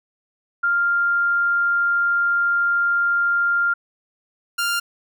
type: tone pair in turn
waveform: sine / sawtooth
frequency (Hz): 1396.9 / 1396.9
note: F6 / F6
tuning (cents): 0 / 0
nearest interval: unison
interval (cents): 0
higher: neither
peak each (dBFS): -16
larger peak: neither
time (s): 0.63-3.74 / 4.58-4.8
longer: first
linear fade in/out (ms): 10
effects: none